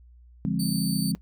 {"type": "chord", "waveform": "sine", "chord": "D half-diminished seventh", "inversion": "none", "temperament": "equal with one note detuned", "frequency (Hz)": [145.23, 174.61, 207.7, 261.6], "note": ["D3", "F3", "Ab3", "C4"], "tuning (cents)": [-19, 0, 0, 0], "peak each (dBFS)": [-31, -27, -28, -31], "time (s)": [0.45, 1.15], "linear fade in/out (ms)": 0}
{"type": "tone", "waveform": "20% pulse", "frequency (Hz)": 4565, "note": "D8", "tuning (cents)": -50, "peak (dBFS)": -26, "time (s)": [0.59, 1.12], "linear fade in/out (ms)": 10}
{"effects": ["noise-tail reverb RT60 0.1 s tail -20 dB re dry", "added 60 Hz sine -49 dBFS peak until 1.21 s"]}